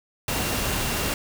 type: tone in noise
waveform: sine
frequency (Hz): 2762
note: F7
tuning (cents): -20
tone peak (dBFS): -37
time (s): 0.28-1.14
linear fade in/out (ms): 2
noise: pink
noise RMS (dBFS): -26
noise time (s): 0.28-1.14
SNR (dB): -14
effects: none